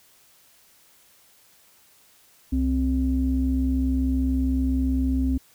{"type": "tone pair together", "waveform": "sine", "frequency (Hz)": [65.4, 261.6], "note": ["C2", "C4"], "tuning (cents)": [0, 0], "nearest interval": "2 octaves", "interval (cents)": 2400, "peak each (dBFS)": -22, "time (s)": [2.52, 5.38], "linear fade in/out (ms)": 10, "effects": ["tanh soft clip ceiling -12 dBFS", "white hiss -57 dBFS RMS until 5.54 s"]}